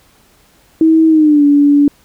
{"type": "tone with pitch glide", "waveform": "sine", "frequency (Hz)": [321.1, 287.7], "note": ["E4", "D4"], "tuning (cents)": [-45, -36], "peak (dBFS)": -5, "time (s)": [0.81, 1.88], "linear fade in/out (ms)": 2, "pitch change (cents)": -191, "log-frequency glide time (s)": [1.08, 1.44], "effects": ["pink hiss -50 dBFS RMS until 2.04 s"]}